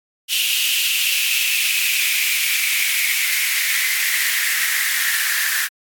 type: noise with high-pass filter sweep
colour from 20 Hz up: white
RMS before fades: -19 dBFS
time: 0.28-5.69 s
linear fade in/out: 50 ms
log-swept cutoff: 2900 to 1700 Hz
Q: 6.6
effects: AAC 64 kbps